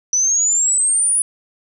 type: exponential sweep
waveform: sine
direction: up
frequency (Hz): 5920 to 9956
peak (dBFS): -13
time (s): 0.13-1.22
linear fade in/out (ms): 2
effects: none